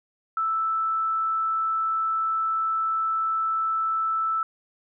sine tone, 1318.5 Hz, E6, in tune, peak -22 dBFS, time 0.37-4.43 s, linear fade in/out 2 ms, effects none

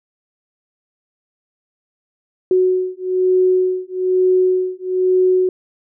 sine beating tone pair, 368.9 / 370 Hz, F#4 / F#4, -5 / 0 cents, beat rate 1.1 Hz, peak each -16 dBFS, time 2.51-5.49 s, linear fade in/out 2 ms, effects none

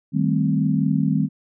sine chord, A half-diminished seventh, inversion second, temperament equal, 155.56 / 196 / 220 / 261.6 Hz, Eb3 / G3 / A3 / C4, 0 / 0 / 0 / 0 cents, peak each -21 / -22 / -25 / -23 dBFS, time 0.12-1.29 s, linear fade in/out 50 ms, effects none

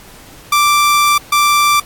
sawtooth tone bursts at uneven times, 1174.7 Hz, D6, in tune, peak -5 dBFS, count 2, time 0.52-1.18 / 1.32-1.8 s, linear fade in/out 5 ms, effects pink hiss -39 dBFS RMS until 1.85 s + AAC 64 kbps

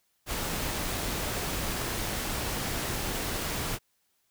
pink noise, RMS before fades -32 dBFS, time 0.26-3.79 s, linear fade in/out 50 ms, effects white hiss -73 dBFS RMS until 4.3 s

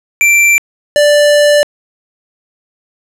square tone pair in turn, 2350 / 587.5 Hz, D7 / D5, +1 / +1 cents, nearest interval 2 octaves, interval 2400 cents, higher first, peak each -6 dBFS, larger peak neither, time 0.21-0.58 / 0.96-1.63 s, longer second, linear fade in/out 0 ms, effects low-pass 11000 Hz 12 dB/octave

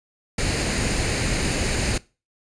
pink noise with comb filter, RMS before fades -23 dBFS, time 0.38-1.98 s, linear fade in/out 5 ms, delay 0.44 ms, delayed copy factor +0.5, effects noise-tail reverb RT60 0.3 s tail -21 dB re dry + resampled to 22050 Hz

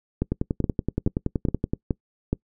two click trains, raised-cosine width 3 ms, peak -9 / -10 dBFS, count 6 / 16, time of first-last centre 0.22-2.33 / 0.32-1.735 s, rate 2.37 / 10.6 Hz, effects noise-tail reverb RT60 0.1 s tail -24 dB re dry

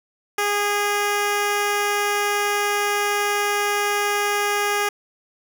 10% pulse tone, 410.6 Hz, G#4, 20 cents flat, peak -11 dBFS, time 0.38-4.89 s, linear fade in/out 5 ms, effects none

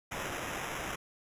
white noise with sample-and-hold, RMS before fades -38 dBFS, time 0.11-0.96 s, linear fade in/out 10 ms, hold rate 4410 Hz, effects resampled to 32000 Hz

